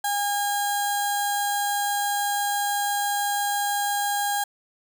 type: tone with notch filter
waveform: 15% pulse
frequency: 814 Hz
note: G#5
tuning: 35 cents flat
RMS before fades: -25 dBFS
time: 0.04-4.44 s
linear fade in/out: 5 ms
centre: 2400 Hz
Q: 0.76
effects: none